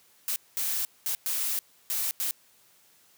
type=noise bursts at uneven times; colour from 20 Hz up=blue; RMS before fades=-29 dBFS; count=6; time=0.28-0.36 / 0.57-0.85 / 1.06-1.15 / 1.26-1.59 / 1.9-2.11 / 2.2-2.31 s; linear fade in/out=0 ms; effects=white hiss -61 dBFS RMS until 3.17 s + high-pass 80 Hz 12 dB/octave